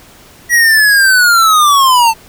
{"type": "linear sweep", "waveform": "square", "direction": "down", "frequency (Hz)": [1929, 880], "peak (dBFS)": -6, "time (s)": [0.49, 2.14], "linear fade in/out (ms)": 50, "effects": ["pink hiss -40 dBFS RMS until 2.28 s"]}